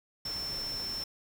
sine tone in noise, 5370 Hz, E8, 31 cents sharp, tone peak -34 dBFS, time 0.25-1.04 s, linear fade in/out 5 ms, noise pink, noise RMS -44 dBFS, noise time 0.25-1.04 s, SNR +7 dB, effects none

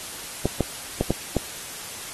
clicks, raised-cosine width 2 ms, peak -7 dBFS, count 5, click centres 0.456 / 0.607 / 1.01 / 1.106 / 1.367 s, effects white hiss -36 dBFS RMS until 2.13 s + AAC 32 kbps

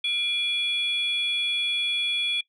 sine tone pair together, 2390 / 3380 Hz, D7 / G#7, +30 / +30 cents, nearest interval tritone, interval 600 cents, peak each -27 / -23 dBFS, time 0.04-2.41 s, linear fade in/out 5 ms, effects noise-tail reverb RT60 0.1 s tail -20 dB re dry + tanh soft clip ceiling -18 dBFS

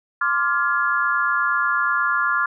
sine chord, D half-diminished seventh, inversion third, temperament equal with one note detuned, 1046.5 / 1174.7 / 1396.9 / 1688.3 Hz, C6 / D6 / F6 / Ab6, 0 / 0 / 0 / +28 cents, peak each -26 / -24 / -20 / -25 dBFS, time 0.21-2.46 s, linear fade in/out 5 ms, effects none

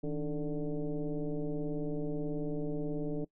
sine tone with frequency modulation, 140.8 Hz, C#3, 27 cents sharp, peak -31 dBFS, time 0.03-3.25 s, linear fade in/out 10 ms, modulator 150 Hz, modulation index 2.4, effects noise-tail reverb RT60 0.1 s tail -22 dB re dry

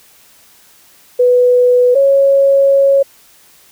sine tone pair in turn, 494.5 / 551.1 Hz, B4 / C#5, +2 / -10 cents, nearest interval major second, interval 188 cents, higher second, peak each -6 dBFS, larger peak neither, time 1.19-1.95 / 1.95-3.03 s, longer second, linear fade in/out 10 ms, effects white hiss -46 dBFS RMS until 3.71 s

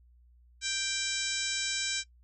harmonic tone with a mistuned harmonic, 784 Hz, G5, in tune, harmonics 2 / 3 / 4 / 5 / 6 / 7 / 8 / 9 / 10, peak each -39 / -39 / -40 / -37 / -42 / -39 / -40 / -40 / -40 dBFS, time 0.61-2.04 s, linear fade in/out 50 ms, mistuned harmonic 6, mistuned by +43 cents, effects noise-tail reverb RT60 0.1 s tail -19 dB re dry + added 60 Hz sine -57 dBFS peak until 2.23 s

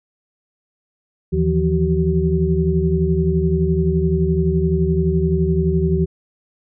sine tone cluster, 78 / 161 / 172.7 / 381.1 Hz, D#2 / E3 / F3 / G4, +5 / -41 / -19 / -49 cents, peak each -20 dBFS, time 1.32-6.06 s, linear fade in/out 20 ms, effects none

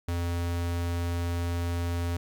square tone, 86.1 Hz, F2, 24 cents flat, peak -28 dBFS, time 0.08-2.17 s, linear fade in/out 5 ms, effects 11-bit

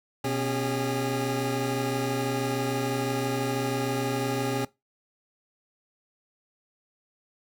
25% pulse tone cluster, 124.4 / 274.9 / 406.2 Hz, B2 / C#4 / G#4, +13 / -14 / -38 cents, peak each -27 dBFS, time 0.24-4.65 s, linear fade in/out 5 ms, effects noise-tail reverb RT60 0.2 s tail -20 dB re dry

